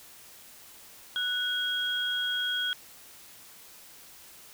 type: tone pair together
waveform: sine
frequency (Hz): 1480 / 3279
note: F#6 / G#7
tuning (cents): 0 / -23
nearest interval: octave + major second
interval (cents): 1377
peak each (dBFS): -31 / -29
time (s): 1.16-2.73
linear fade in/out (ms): 0
effects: white hiss -51 dBFS RMS until 4.53 s